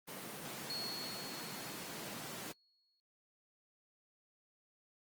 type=high-pass noise; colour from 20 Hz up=pink; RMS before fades=-46 dBFS; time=0.07-2.53 s; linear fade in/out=20 ms; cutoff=130 Hz; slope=48 dB/octave
type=tone with exponential decay; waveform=sine; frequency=4334 Hz; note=C#8; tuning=40 cents flat; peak=-38 dBFS; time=0.7-3 s; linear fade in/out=0 ms; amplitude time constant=500 ms
effects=noise-tail reverb RT60 0.1 s tail -24 dB re dry + Opus 24 kbps